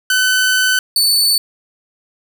sawtooth tone pair in turn, 1512 / 4489 Hz, F#6 / C#8, +37 / +21 cents, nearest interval octave + perfect fifth, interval 1884 cents, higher second, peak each -8 dBFS, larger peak neither, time 0.1-0.79 / 0.96-1.38 s, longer first, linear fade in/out 2 ms, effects none

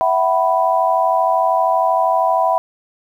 sine chord, E suspended second, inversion none, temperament equal with one note detuned, 659.3 / 752.1 / 987.8 Hz, E5 / F#5 / B5, 0 / +28 / 0 cents, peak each -17 dBFS, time 0.01-2.58 s, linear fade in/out 0 ms, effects 8-bit

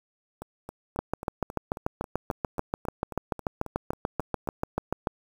two click trains, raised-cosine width 1 ms, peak -23 / -12 dBFS, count 16 / 29, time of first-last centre 0.42-4.474 / 0.99-5.072 s, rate 3.7 / 6.86 Hz, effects 7-bit

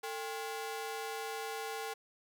sawtooth ring-modulated tone, 622.3 Hz, D#5, in tune, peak -31 dBFS, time 0.03-1.94 s, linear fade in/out 10 ms, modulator 176 Hz, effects none

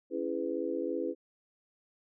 sine chord, C# minor seventh, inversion none, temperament just, 277.2 / 332.6 / 415.8 / 498.9 Hz, C#4 / E4 / G#4 / B4, 0 / +16 / +2 / +17 cents, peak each -38 / -35 / -37 / -36 dBFS, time 0.1-1.15 s, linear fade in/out 50 ms, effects none

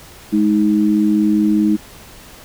sine tone pair together, 210 / 314.6 Hz, G#3 / D#4, +19 / +19 cents, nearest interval perfect fifth, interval 700 cents, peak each -14 dBFS, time 0.32-1.77 s, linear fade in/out 20 ms, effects pink hiss -40 dBFS RMS until 2.44 s

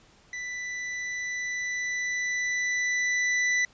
45% pulse tone with level ramp, 1983 Hz, B6, 7 cents sharp, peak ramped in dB -33 to -22 dBFS, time 0.33-3.65 s, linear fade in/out 2 ms, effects pink hiss -58 dBFS RMS until 3.73 s + resampled to 16000 Hz

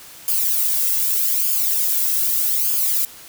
violet noise with flanger, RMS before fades -19 dBFS, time 0.28-3.05 s, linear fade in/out 0 ms, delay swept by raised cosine 0.51 to 1.71 ms, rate 0.82 Hz, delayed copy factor -0.85, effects white hiss -41 dBFS RMS until 3.28 s

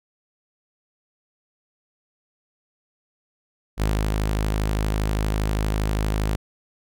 sawtooth tone with ADSR envelope, 52.5 Hz, G#1, 19 cents sharp, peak -15 dBFS, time 3.77-6.36 s, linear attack 47 ms, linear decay 230 ms, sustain -2 dB, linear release 8 ms, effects none

